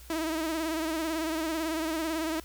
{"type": "tone with vibrato", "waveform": "sawtooth", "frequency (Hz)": 320.5, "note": "E4", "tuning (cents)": -49, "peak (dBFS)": -25, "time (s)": [0.1, 2.4], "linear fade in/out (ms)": 2, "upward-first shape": "sine", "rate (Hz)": 18, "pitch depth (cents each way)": 64, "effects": ["added 60 Hz sine -48 dBFS peak until 2.44 s", "white hiss -53 dBFS RMS until 2.44 s"]}